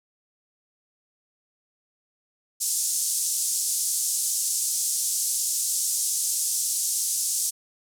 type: band-pass noise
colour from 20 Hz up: pink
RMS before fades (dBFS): -26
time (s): 2.6-7.51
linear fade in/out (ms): 20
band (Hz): 6200 to 11000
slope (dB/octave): 24
effects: none